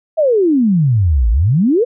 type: exponential two-way sweep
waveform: sine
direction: down then up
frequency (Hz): 665 to 51.91 to 519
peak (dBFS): -9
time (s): 0.17-1.85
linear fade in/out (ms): 20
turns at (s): 1.3
effects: none